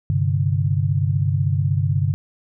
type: chord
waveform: sine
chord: G suspended fourth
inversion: none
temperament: equal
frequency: 98 / 130.81 / 146.83 Hz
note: G2 / C3 / D3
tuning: 0 / 0 / 0 cents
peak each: -20 / -22 / -21 dBFS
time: 0.1-2.14 s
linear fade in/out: 0 ms
effects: none